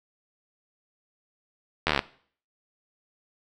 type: slowing click train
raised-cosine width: 0.3 ms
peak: -6 dBFS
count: 10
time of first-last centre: 1.87-1.992 s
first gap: 12 ms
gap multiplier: 1.03
effects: noise-tail reverb RT60 0.5 s tail -19 dB re dry